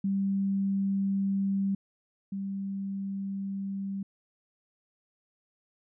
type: tone pair in turn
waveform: sine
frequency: 196 / 196 Hz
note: G3 / G3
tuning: 0 / 0 cents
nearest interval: unison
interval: 0 cents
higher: neither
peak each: -25 / -31 dBFS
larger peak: first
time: 0.04-1.75 / 2.32-4.03 s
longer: neither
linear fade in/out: 5 ms
effects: none